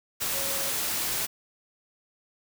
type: tone in noise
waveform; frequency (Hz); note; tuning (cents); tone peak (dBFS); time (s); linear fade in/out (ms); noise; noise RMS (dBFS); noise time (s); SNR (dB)
sine; 549; C#5; -17; -38; 0.32-0.72; 20; white; -29; 0.2-1.27; -12
effects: none